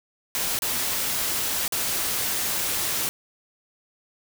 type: noise with dropouts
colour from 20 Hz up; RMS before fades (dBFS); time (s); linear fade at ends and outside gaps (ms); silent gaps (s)
white; -26; 0.35-3.09; 0; 0.589-0.621 / 1.679-1.723
effects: none